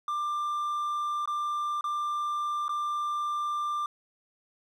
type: tone with dropouts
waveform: triangle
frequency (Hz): 1188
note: D6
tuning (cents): +20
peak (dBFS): -26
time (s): 0.08-3.86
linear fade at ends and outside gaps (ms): 2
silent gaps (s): 1.257-1.275 / 1.81-1.841 / 2.682-2.692
effects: none